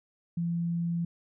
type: tone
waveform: sine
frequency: 170 Hz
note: F3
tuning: 46 cents flat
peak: -27 dBFS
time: 0.37-1.05 s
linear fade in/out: 5 ms
effects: none